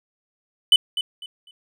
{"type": "tone with echo", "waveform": "triangle", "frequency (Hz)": 3000, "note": "F#7", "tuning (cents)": 23, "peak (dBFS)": -8, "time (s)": [0.72, 0.76], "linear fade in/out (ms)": 2, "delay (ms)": 250, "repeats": 3, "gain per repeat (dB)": -12, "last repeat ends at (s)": 1.51, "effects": []}